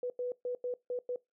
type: tone bursts at uneven times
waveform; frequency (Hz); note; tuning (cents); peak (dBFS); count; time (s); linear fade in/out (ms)
sine; 493.9; B4; 0; -32; 6; 0.03-0.1 / 0.19-0.32 / 0.45-0.55 / 0.64-0.74 / 0.9-0.99 / 1.09-1.16; 2
effects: noise-tail reverb RT60 0.2 s tail -22 dB re dry

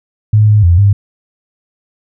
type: tone with pitch steps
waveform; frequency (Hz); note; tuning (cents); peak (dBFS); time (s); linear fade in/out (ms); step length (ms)
sine; 106.8 / 105.7 / 86.2 / 100.5; G#2 / G#2 / F2 / G2; +49 / +31 / -22 / +44; -4; 0.33-0.93; 5; 150
effects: none

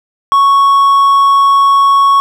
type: tone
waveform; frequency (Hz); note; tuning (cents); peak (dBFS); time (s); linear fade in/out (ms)
triangle; 1108.7; C#6; 0; -3; 0.32-2.2; 0
effects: none

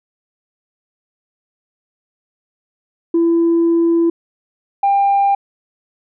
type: tone pair in turn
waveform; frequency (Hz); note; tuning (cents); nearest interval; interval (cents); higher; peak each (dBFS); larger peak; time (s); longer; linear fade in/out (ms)
sine; 335.5 / 796.5; E4 / G5; +31 / +27; octave + minor third; 1496; second; -9; neither; 3.14-4.1 / 4.83-5.35; first; 5
effects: tanh soft clip ceiling -8 dBFS

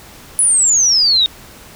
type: exponential sweep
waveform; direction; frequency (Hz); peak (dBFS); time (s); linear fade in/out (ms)
sine; down; 10290 to 3676; -9; 0.39-1.26; 0
effects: pink hiss -39 dBFS RMS until 1.75 s

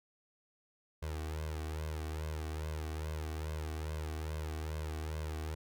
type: tone with flanger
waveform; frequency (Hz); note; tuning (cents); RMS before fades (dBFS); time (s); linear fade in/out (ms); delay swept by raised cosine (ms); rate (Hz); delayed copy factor
sawtooth; 77.78; D#2; 0; -39; 1.02-5.55; 10; 1.9 to 2.68; 2.4; +0.9
effects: none

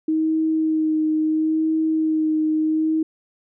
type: tone with vibrato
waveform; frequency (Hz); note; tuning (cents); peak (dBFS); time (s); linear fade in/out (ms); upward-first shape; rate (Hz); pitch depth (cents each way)
sine; 314.4; D#4; +18; -17; 0.08-3.03; 5; sine; 0.74; 18
effects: none

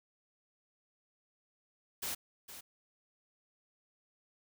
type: noise with echo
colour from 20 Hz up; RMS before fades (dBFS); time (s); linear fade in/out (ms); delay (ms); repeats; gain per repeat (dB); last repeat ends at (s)
white; -38; 2.02-2.15; 10; 460; 1; -11; 2.61
effects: none

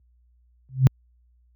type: tone with exponential growth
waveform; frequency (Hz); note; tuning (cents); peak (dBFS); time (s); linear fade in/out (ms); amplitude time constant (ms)
sine; 131; C3; +2; -6; 0.69-0.87; 0; 37
effects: added 60 Hz sine -51 dBFS peak until 1.55 s + high-pass 80 Hz 12 dB/octave

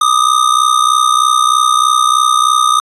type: ring-modulated tone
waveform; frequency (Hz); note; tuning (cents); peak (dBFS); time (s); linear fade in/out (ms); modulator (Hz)
square; 1223; D#6; -30; -6; 0.01-2.8; 2; 31.6
effects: resampled to 24000 Hz

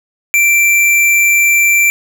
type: tone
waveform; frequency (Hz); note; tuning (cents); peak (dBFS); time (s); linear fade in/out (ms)
square; 2349; D7; 0; -8; 0.34-1.9; 0
effects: none

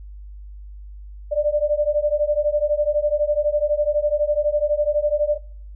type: beating tone pair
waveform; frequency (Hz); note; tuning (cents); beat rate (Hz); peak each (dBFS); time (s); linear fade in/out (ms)
sine; 587.3 / 599.3; D5 / D5; 0 / +35; 12; -20; 1.31-5.38; 20
effects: noise-tail reverb RT60 0.6 s tail -23 dB re dry + added 50 Hz sine -35 dBFS peak until 5.75 s

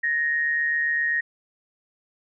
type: tone pair together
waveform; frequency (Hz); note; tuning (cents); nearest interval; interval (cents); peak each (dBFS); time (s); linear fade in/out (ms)
sine; 1719 / 1866.6; A6 / A#6; -41 / +2; minor second; 143; -31 / -21; 0.03-1.21; 10
effects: none

